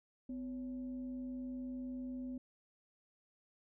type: tone with frequency modulation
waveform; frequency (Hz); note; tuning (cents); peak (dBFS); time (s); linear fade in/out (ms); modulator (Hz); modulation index
sine; 254.2; C4; -50; -40; 0.29-2.38; 5; 304; 0.3
effects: none